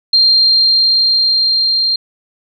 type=tone with level ramp; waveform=sine; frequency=4187 Hz; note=C8; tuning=in tune; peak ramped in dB=-6 to -11 dBFS; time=0.13-1.96 s; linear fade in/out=5 ms; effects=none